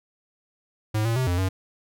square tone with pitch steps, 107.9 / 114.9 / 129.2 / 88.4 / 94.2 Hz, A2 / A#2 / C3 / F2 / F#2, -33 / -25 / -21 / +22 / +32 cents, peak -22 dBFS, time 0.94-1.49 s, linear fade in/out 10 ms, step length 110 ms, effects none

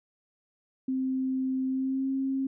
sine tone with pitch glide, 261.6 to 268 Hz, C4 to C4, 0 to +42 cents, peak -26 dBFS, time 0.88-2.47 s, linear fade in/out 5 ms, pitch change +42 cents, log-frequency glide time 1.67-2.09 s, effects none

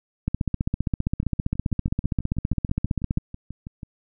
two click trains, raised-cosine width 5 ms, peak -22 / -10 dBFS, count 17 / 45, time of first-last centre 1.23-3.832 / 0.28-3.175 s, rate 6.15 / 15.2 Hz, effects none

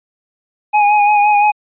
square tone with vibrato, 830.6 Hz, G#5, in tune, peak -9 dBFS, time 0.73-1.52 s, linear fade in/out 20 ms, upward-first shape sine, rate 5.8 Hz, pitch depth 29 cents each way, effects resampled to 8000 Hz

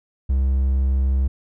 triangle tone, 66.4 Hz, C2, 26 cents sharp, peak -14 dBFS, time 0.29-1.28 s, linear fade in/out 10 ms, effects none

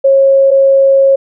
sine tone pair in turn, 544 / 544 Hz, C#5 / C#5, -33 / -33 cents, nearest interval unison, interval 0 cents, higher neither, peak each -4 dBFS, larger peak neither, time 0.04-0.51 / 0.51-1.16 s, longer second, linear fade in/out 10 ms, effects none

